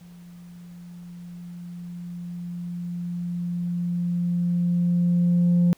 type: tone with level ramp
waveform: sine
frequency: 174.61 Hz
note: F3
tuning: in tune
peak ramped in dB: -43 to -13 dBFS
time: 0.01-5.73 s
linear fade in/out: 0 ms
effects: tanh soft clip ceiling -14 dBFS + pink hiss -58 dBFS RMS until 5.77 s